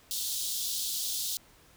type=high-pass noise; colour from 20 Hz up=pink; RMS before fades=-33 dBFS; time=0.11-1.37 s; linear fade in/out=0 ms; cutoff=3400 Hz; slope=48 dB/octave; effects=pink hiss -59 dBFS RMS until 1.76 s